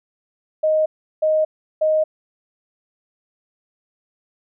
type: tone bursts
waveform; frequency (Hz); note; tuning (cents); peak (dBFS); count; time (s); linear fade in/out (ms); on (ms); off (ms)
sine; 623; D#5; +2; -14; 3; 0.63-2.04; 10; 230; 360
effects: none